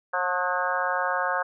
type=harmonic tone with a mistuned harmonic; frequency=180.1 Hz; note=F#3; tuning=46 cents flat; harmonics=3 / 4 / 5 / 6 / 7 / 8 / 9; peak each=-31 / -31 / -31 / -31 / -31 / -31 / -31 dBFS; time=0.13-1.43 s; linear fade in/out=10 ms; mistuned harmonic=8; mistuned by=+39 cents; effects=none